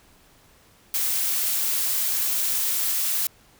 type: noise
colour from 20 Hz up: blue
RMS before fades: -24 dBFS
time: 0.94-3.27 s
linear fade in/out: 2 ms
effects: pink hiss -56 dBFS RMS until 3.59 s